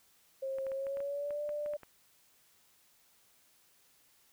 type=tone with pitch glide; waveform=sine; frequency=536 to 591.3 Hz; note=C5 to D5; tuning=+42 to +12 cents; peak=-34 dBFS; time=0.42-1.77 s; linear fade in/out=10 ms; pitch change=+170 cents; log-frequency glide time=0.71-1.42 s
type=clicks; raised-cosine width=0.5 ms; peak=-35 dBFS; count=11; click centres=0.585 / 0.667 / 0.718 / 0.868 / 0.971 / 1.004 / 1.307 / 1.492 / 1.661 / 1.736 / 1.833 s
effects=white hiss -67 dBFS RMS until 4.32 s